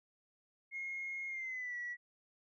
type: tone with pitch glide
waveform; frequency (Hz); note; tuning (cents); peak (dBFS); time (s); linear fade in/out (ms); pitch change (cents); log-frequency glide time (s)
sine; 2151 to 1938.6; C7 to B6; +47 to -33; -38; 0.71-1.97; 50; -180; 1.28-1.77
effects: tanh soft clip ceiling -34 dBFS